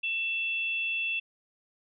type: tone pair together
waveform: sine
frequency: 2680 / 3384 Hz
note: E7 / G#7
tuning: +28 / +32 cents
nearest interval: major third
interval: 404 cents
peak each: -28 / -38 dBFS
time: 0.03-1.2 s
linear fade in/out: 10 ms
effects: none